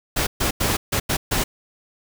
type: noise bursts at uneven times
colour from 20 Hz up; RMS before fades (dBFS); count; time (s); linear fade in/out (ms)
pink; -21; 6; 0.16-0.27 / 0.4-0.51 / 0.6-0.77 / 0.92-1 / 1.09-1.17 / 1.31-1.44; 10
effects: none